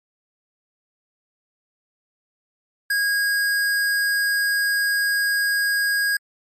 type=tone; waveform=square; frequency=1638 Hz; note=G#6; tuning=24 cents flat; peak=-19 dBFS; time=2.9-6.17 s; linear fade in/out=5 ms; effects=MP3 64 kbps